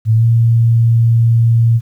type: tone with pitch glide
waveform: sine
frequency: 111.2 to 115.65 Hz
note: A2 to A#2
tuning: +19 to -13 cents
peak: -7 dBFS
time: 0.05-1.81 s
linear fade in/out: 50 ms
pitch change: +68 cents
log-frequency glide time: 0.15-0.24 s
effects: 8-bit